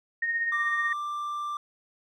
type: tone with tremolo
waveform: sine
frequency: 1853 Hz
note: A#6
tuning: 11 cents flat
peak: -23 dBFS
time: 0.22-0.93 s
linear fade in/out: 5 ms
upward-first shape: triangle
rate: 16 Hz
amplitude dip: 50%
type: tone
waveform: triangle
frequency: 1181 Hz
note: D6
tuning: 9 cents sharp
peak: -28 dBFS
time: 0.52-1.57 s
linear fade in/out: 2 ms
effects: none